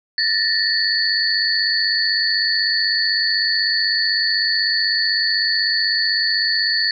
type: tone cluster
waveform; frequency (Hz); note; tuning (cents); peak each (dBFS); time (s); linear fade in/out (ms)
sine; 1771 / 1867 / 4408 / 4620; A6 / A#6 / C#8 / D8; +11 / +2 / -11 / -29; -23 / -24 / -19 / -22; 0.18-6.91; 2
effects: none